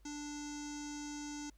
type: tone with low-pass filter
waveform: square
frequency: 293.7 Hz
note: D4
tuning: in tune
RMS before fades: -44 dBFS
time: 0.05-1.5 s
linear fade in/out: 5 ms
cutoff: 6400 Hz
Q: 8.1
effects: added 50 Hz sine -60 dBFS peak until 1.57 s + pink hiss -75 dBFS RMS until 1.57 s